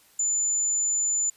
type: tone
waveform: sine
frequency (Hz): 7040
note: A8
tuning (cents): 0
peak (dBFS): -22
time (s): 0.19-1.3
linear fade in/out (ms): 5
effects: white hiss -58 dBFS RMS until 1.36 s + resampled to 32000 Hz